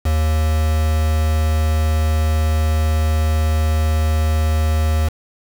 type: tone with quantisation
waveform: triangle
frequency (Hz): 78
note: D#2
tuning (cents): +5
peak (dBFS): -12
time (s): 0.05-5.09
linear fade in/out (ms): 10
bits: 4
effects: none